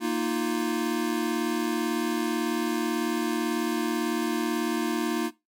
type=chord; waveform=square; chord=Bb suspended fourth; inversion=none; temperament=equal; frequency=233.1 / 311.1 / 349.2 Hz; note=Bb3 / Eb4 / F4; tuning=0 / 0 / 0 cents; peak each=-30 dBFS; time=0-5.31 s; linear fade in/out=50 ms; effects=noise-tail reverb RT60 0.2 s tail -17 dB re dry + MP3 64 kbps